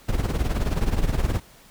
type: noise with tremolo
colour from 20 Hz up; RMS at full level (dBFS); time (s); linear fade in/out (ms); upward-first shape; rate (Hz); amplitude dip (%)
brown; -19; 0.08-1.4; 10; triangle; 19; 80
effects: pink hiss -51 dBFS RMS until 1.7 s

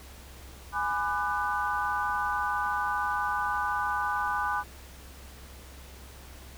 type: chord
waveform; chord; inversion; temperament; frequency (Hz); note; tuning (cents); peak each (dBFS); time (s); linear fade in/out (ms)
sine; G# half-diminished seventh; none; just; 830.6 / 996.7 / 1196.1 / 1495.1; G#5 / B5 / D6 / F#6; 0 / +16 / +31 / +18; -32; 0.72-4.64; 50
effects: added 66 Hz sine -47 dBFS peak until 6.57 s + pink hiss -50 dBFS RMS until 6.57 s

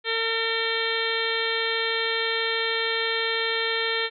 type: harmonic tone with a mistuned harmonic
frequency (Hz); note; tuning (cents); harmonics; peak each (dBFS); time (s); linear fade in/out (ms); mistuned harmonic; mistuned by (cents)
453.1; A#4; -49; 1 / 2 / 3 / 4 / 5 / 6 / 7 / 8 / 9; -29 / -37 / -34 / -29 / -31 / -39 / -31 / -32 / -34; 0.04-4.1; 50; 5; +16
effects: none

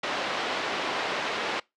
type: band-pass noise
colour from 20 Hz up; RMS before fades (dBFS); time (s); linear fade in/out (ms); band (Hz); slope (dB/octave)
pink; -30; 0.03-1.6; 5; 440 to 3800; 12
effects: noise-tail reverb RT60 0.2 s tail -23 dB re dry + low-pass 6000 Hz 12 dB/octave

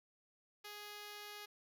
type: tone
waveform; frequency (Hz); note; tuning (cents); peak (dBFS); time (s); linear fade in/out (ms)
5% pulse; 415.3; G#4; 0; -37; 0.64-1.46; 10
effects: none

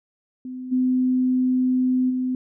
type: tone with level steps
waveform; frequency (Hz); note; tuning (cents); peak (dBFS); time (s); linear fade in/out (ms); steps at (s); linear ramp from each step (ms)
sine; 254.9; C4; -45; -30 / -17 / -21; 0.45-2.35; 2; 0.71 / 2.09; 20
effects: none

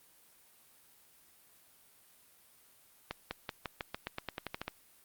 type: accelerating click train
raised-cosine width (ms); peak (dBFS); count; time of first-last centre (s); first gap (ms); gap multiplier
0.3; -20; 14; 3.11-4.68; 200; 0.91
effects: white hiss -63 dBFS RMS until 5.04 s + Opus 32 kbps

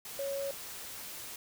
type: tone in noise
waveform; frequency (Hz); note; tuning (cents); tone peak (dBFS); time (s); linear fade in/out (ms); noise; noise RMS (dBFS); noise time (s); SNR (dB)
sine; 554.4; C#5; 0; -33; 0.19-0.51; 2; white; -44; 0.05-1.36; +8
effects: none

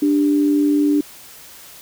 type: tone pair together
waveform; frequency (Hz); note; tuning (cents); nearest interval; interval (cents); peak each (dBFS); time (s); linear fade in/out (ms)
sine; 293.7 / 393.5; D4 / G4; 0 / +7; perfect fourth; 507; -13 / -24; 0.02-1.01; 5
effects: white hiss -41 dBFS RMS until 1.81 s

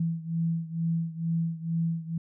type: beating tone pair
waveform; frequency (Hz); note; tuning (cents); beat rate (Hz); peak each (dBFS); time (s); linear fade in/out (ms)
sine; 164.81 / 167.01; E3 / E3; 0 / +23; 2.2; -28 / -31; 0-2.18; 5
effects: none

